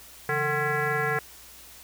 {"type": "tone with frequency modulation", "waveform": "sine", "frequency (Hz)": 1059, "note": "C6", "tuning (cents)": 21, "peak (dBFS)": -23, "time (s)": [0.29, 1.19], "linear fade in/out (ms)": 2, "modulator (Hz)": 306, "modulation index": 3, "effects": ["added 60 Hz sine -58 dBFS peak until 1.83 s", "white hiss -48 dBFS RMS until 1.83 s"]}